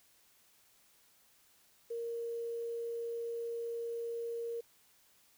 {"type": "tone with quantisation", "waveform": "sine", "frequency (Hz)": 466.2, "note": "A#4", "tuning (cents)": 0, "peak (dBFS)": -36, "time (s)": [1.9, 4.61], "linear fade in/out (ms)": 10, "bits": 10, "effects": ["white hiss -67 dBFS RMS until 5.37 s"]}